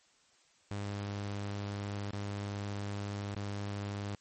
sawtooth tone with dropouts, 101.4 Hz, G#2, 41 cents flat, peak -32 dBFS, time 0.71-4.15 s, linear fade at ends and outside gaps 0 ms, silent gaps 2.108-2.133 / 3.347-3.365 s, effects white hiss -67 dBFS RMS until 4.2 s + MP3 32 kbps

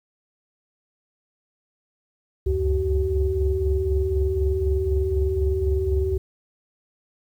sine tone cluster, 67.6 / 71.6 / 91.5 / 381 Hz, C#2 / D2 / F#2 / G4, -43 / -43 / -19 / -49 cents, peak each -28 / -22 / -28 / -23 dBFS, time 2.46-6.18 s, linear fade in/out 10 ms, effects tanh soft clip ceiling -10 dBFS + 9-bit

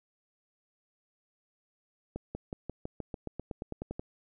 accelerating click train, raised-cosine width 2 ms, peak -23 dBFS, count 15, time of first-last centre 2.16-3.995 s, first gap 190 ms, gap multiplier 0.94, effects none

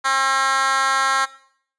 10% pulse tone with high-pass filter, 268.4 Hz, C4, 44 cents sharp, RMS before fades -19 dBFS, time 0.04-1.26 s, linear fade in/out 20 ms, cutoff 1200 Hz, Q 1.8, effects noise-tail reverb RT60 0.6 s tail -18 dB re dry + resampled to 22050 Hz

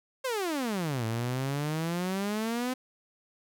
sawtooth exponential two-way sweep, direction down then up, 544 to 110.2 to 258.7 Hz, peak -25 dBFS, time 0.24-2.74 s, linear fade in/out 10 ms, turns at 1.05 s, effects none

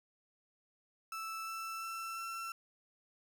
35% pulse tone with pitch steps, 1318.5 / 1327.7 / 1336.9 / 1346.2 Hz, E6 / E6 / E6 / E6, 0 / +12 / +24 / +36 cents, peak -38 dBFS, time 1.12-2.52 s, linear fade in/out 2 ms, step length 350 ms, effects none

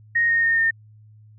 sine tone with pitch steps, 1864.7 / 1849.7 / 1834.8 / 1820 Hz, A#6 / A#6 / A#6 / A#6, 0 / -14 / -28 / -42 cents, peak -16 dBFS, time 0.15-0.71 s, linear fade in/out 10 ms, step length 140 ms, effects added 107 Hz sine -46 dBFS peak until 1.38 s

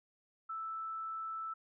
sine tone, 1318.5 Hz, E6, in tune, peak -38 dBFS, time 0.49-1.54 s, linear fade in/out 10 ms, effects none

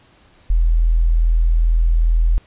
sine tone, 41.2 Hz, E1, in tune, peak -11 dBFS, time 0.5-2.38 s, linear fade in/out 0 ms, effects pink hiss -52 dBFS RMS until 2.46 s + resampled to 8000 Hz

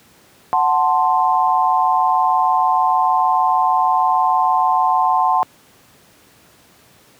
sine chord, F# diminished, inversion none, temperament equal, 740 / 880 / 1046.5 Hz, F#5 / A5 / C6, 0 / 0 / 0 cents, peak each -17 dBFS, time 0.53-5.43 s, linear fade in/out 0 ms, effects pink hiss -50 dBFS RMS until 7.19 s + high-pass 100 Hz 12 dB/octave

